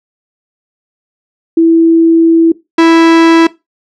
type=tone pair in turn; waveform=sine / 45% pulse; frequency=329.6 / 329.6 Hz; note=E4 / E4; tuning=0 / 0 cents; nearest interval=unison; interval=0 cents; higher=neither; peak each=-3 dBFS; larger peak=neither; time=1.57-2.52 / 2.78-3.47 s; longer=first; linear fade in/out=5 ms; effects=noise-tail reverb RT60 0.2 s tail -18 dB re dry + low-pass 4000 Hz 12 dB/octave